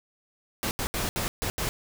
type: noise bursts at uneven times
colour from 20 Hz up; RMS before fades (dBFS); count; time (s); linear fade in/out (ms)
pink; -29; 6; 0.63-0.71 / 0.79-0.87 / 0.94-1.09 / 1.16-1.28 / 1.42-1.5 / 1.58-1.69; 0
effects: none